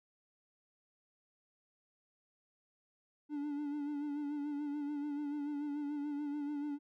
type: tone with vibrato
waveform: triangle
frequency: 291.3 Hz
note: D4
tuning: 14 cents flat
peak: -34 dBFS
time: 3.29-6.79 s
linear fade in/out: 50 ms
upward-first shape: sine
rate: 6.9 Hz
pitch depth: 43 cents each way
effects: none